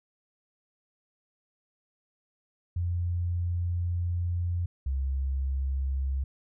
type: tone pair in turn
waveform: sine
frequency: 87.31 / 67.29 Hz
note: F2 / C2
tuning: 0 / +49 cents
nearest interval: perfect fourth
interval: 451 cents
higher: first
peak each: -26 dBFS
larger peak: neither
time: 2.76-4.66 / 4.86-6.24 s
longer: first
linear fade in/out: 5 ms
effects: none